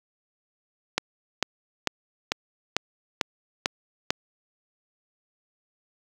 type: click train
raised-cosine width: 0.2 ms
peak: -4 dBFS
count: 8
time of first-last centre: 0.98-4.105 s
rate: 2.24 Hz
effects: high-pass 150 Hz 12 dB/octave + 7-bit